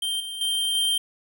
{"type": "tone with level steps", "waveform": "square", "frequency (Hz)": 3155, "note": "G7", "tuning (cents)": 10, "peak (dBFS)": [-25, -32, -23, -21], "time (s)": [0.02, 0.98], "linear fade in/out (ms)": 5, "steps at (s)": [0.2, 0.41, 0.75], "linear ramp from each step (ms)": 2, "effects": []}